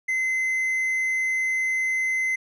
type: tone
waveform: triangle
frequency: 2055 Hz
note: C7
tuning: 32 cents flat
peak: -20 dBFS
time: 0.08-2.36 s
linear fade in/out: 10 ms
effects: resampled to 32000 Hz